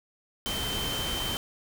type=tone in noise; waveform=sine; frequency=3100 Hz; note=G7; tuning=20 cents flat; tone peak=-32 dBFS; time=0.46-1.37 s; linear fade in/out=0 ms; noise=pink; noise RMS=-33 dBFS; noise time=0.46-1.37 s; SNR=-2 dB; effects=none